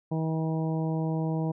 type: harmonic tone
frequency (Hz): 160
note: D#3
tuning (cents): +49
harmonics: 1 / 2 / 3 / 4 / 5 / 6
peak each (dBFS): -27 / -33 / -37 / -39 / -41 / -43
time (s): 0.11-1.52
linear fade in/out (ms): 10
effects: none